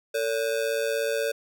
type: ring-modulated tone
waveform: square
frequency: 510 Hz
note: C5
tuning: 44 cents flat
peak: -22 dBFS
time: 0.14-1.32 s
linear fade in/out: 10 ms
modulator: 58.2 Hz
effects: none